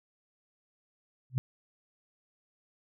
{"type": "tone with exponential growth", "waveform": "sine", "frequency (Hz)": 128.2, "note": "C3", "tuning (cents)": -35, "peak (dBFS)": -20, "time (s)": [1.3, 1.38], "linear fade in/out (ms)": 0, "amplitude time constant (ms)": 16, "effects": []}